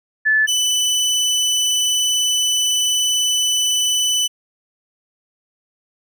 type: tone pair in turn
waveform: sine / 25% pulse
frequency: 1738 / 2993 Hz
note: A6 / F#7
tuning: -22 / +19 cents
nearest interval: major sixth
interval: 941 cents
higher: second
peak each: -12 dBFS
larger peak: neither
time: 0.25-0.47 / 0.47-4.28 s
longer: second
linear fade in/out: 20 ms
effects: none